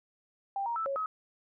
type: tone with pitch steps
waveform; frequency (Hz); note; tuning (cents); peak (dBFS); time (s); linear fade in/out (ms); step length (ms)
sine; 790 / 938 / 1318 / 551 / 1274; G5 / A#5 / E6 / C#5 / D#6; +13 / +11 / -1 / -11 / +41; -30; 0.56-1.06; 2; 100
effects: none